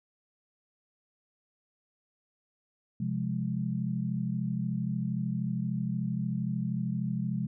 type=chord; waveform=sine; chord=F minor; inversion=second; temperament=equal; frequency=130.81 / 174.61 / 207.7 Hz; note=C3 / F3 / Ab3; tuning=0 / 0 / 0 cents; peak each=-33 dBFS; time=3-7.47 s; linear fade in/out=5 ms; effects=none